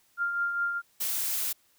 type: tone with tremolo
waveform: sine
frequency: 1396.9 Hz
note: F6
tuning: in tune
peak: -24 dBFS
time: 0.17-0.82 s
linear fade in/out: 50 ms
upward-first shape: triangle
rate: 4.9 Hz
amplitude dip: 50%
type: noise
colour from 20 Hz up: blue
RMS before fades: -30 dBFS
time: 1-1.53 s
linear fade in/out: 10 ms
effects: white hiss -66 dBFS RMS until 1.78 s